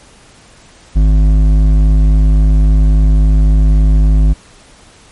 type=tone with hard clipping; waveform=sine; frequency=51.8 Hz; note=G#1; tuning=4 cents flat; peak=-7 dBFS; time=0.95-4.34 s; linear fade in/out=20 ms; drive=9 dB; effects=pink hiss -42 dBFS RMS until 5.11 s + MP3 48 kbps